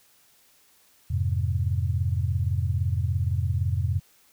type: chord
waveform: sine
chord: F minor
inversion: none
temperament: just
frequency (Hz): 87.31 / 104.77 / 130.96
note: F2 / Ab2 / C3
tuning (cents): 0 / +16 / +2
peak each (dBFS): -25 / -27 / -29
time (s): 1.1-4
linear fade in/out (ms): 10
effects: white hiss -60 dBFS RMS until 4.32 s